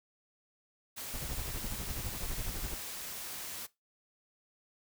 white noise, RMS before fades -42 dBFS, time 0.96-3.67 s, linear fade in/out 20 ms
brown noise with tremolo, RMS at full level -36 dBFS, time 1.13-2.75 s, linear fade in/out 10 ms, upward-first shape sine, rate 12 Hz, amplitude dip 80%
effects noise-tail reverb RT60 0.2 s tail -19 dB re dry

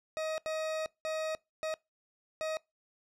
40% pulse tone bursts at uneven times, 630 Hz, D#5, 21 cents sharp, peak -32 dBFS, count 5, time 0.17-0.38 / 0.46-0.86 / 1.05-1.35 / 1.63-1.74 / 2.41-2.57 s, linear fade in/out 0 ms, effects noise-tail reverb RT60 0.2 s tail -23 dB re dry + low-pass 7000 Hz 12 dB/octave

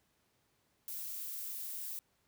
violet noise, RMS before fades -42 dBFS, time 0.88-1.99 s, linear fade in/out 0 ms, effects pink hiss -75 dBFS RMS until 2.27 s + high-pass 60 Hz 12 dB/octave

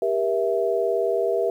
sine chord, E diminished, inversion first, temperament just, 395.6 / 474.7 / 659.3 Hz, G4 / Bb4 / E5, +16 / +31 / 0 cents, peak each -24 dBFS, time 0.02-1.5 s, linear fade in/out 2 ms, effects 9-bit

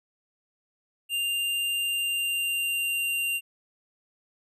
square tone with pitch glide, 2794 to 2778 Hz, F7 to F7, 0 to -10 cents, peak -26 dBFS, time 1.09-3.41 s, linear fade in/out 50 ms, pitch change -10 cents, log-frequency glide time 1.78-3.04 s, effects none

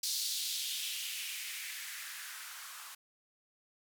violet noise with band-pass filter sweep, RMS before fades -40 dBFS, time 0.03-2.95 s, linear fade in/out 5 ms, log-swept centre 4600 to 1100 Hz, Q 2.6, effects none

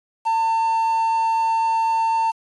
triangle tone with quantisation, 902 Hz, A5, 43 cents sharp, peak -15 dBFS, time 0.25-2.32 s, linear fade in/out 20 ms, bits 7, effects resampled to 24000 Hz

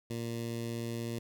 15% pulse tone with notch filter, 116.54 Hz, A#2, in tune, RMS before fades -37 dBFS, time 0.1-1.19 s, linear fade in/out 5 ms, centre 1300 Hz, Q 0.9, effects none

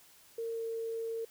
sine tone with pitch glide, 457.7 to 454.5 Hz, A#4 to A#4, -32 to -44 cents, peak -34 dBFS, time 0.38-1.25 s, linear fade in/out 5 ms, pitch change -12 cents, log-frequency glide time 0.52-0.62 s, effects white hiss -60 dBFS RMS until 1.3 s

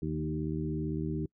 harmonic tone with a mistuned harmonic, 77.78 Hz, D#2, in tune, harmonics 1 / 2 / 3 / 4 / 5, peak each -39 / -34 / -39 / -36 / -40 dBFS, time 0.02-1.26 s, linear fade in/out 5 ms, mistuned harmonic 3, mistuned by -15 cents, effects noise-tail reverb RT60 0.1 s tail -26 dB re dry

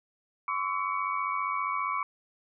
sine tone cluster, 1032 / 1127 / 1314 / 2254 Hz, C6 / C#6 / E6 / C#7, -24 / +28 / -6 / +28 cents, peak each -34 / -30 / -38 / -36 dBFS, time 0.48-2.03 s, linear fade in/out 2 ms, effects none

